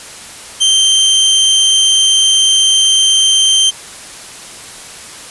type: tone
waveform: sawtooth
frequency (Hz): 3136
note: G7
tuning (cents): 0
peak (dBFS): -4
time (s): 0.6-3.71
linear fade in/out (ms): 20
effects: white hiss -31 dBFS RMS until 5.3 s + resampled to 24000 Hz